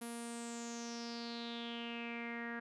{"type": "tone with low-pass filter sweep", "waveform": "sawtooth", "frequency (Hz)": 234.6, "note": "A#3", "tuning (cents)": 11, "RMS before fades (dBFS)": -44, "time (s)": [0.01, 2.6], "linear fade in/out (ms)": 10, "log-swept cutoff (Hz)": [11000, 1700], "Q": 6.7, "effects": []}